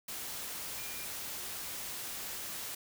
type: tone in noise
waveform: sine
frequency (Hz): 2400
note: D7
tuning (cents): +37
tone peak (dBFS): -49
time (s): 0.78-1.05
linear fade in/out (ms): 5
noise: white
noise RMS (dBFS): -41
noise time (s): 0.08-2.75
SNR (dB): -11
effects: none